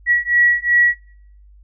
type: beating tone pair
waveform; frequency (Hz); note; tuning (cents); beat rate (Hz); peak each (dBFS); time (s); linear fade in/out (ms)
sine; 1925 / 1927.7; B6 / B6; -45 / -42; 2.7; -15; 0.06-0.95; 50
effects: noise-tail reverb RT60 0.6 s tail -23 dB re dry + added 50 Hz sine -43 dBFS peak until 1.63 s